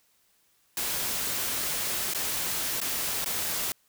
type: noise with dropouts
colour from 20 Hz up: white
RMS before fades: -30 dBFS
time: 0.77-3.72 s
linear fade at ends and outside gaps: 2 ms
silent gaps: 2.137-2.147 / 2.803-2.814 / 3.245-3.259 s
effects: white hiss -67 dBFS RMS until 3.88 s